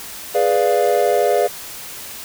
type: chord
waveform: triangle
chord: G# diminished seventh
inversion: none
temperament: equal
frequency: 415.3 / 493.9 / 587.3 / 698.5 Hz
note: G#4 / B4 / D5 / F5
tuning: 0 / 0 / 0 / 0 cents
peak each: -17 dBFS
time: 0.34-1.48 s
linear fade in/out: 20 ms
effects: white hiss -33 dBFS RMS until 2.24 s